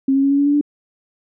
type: tone with pitch steps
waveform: sine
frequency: 269.6 / 273.2 / 276.9 / 280.6 / 284.3 / 288.1 / 292 Hz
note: C#4 / C#4 / C#4 / C#4 / C#4 / D4 / D4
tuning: -48 / -25 / -2 / +21 / +44 / -33 / -10 cents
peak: -12 dBFS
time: 0.08-0.612 s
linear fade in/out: 5 ms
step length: 76 ms
effects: none